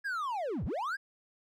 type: linear two-way sweep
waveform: triangle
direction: down then up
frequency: 1688 to 48.45 to 1688 Hz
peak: -30 dBFS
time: 0.04-0.97 s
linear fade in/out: 20 ms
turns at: 0.65 s
effects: none